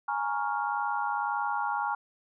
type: chord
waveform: sine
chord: Bb minor seventh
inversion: third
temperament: equal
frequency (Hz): 830.6 / 932.3 / 1108.7 / 1396.9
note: Ab5 / Bb5 / Db6 / F6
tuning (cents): 0 / 0 / 0 / 0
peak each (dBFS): -31 / -33 / -35 / -34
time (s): 0.08-1.95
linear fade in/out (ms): 5
effects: none